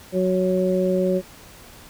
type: harmonic tone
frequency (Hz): 185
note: F#3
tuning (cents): 0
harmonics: 1 / 2 / 3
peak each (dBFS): -22 / -22 / -22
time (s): 0.12-1.22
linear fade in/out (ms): 50
effects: pink hiss -45 dBFS RMS until 1.89 s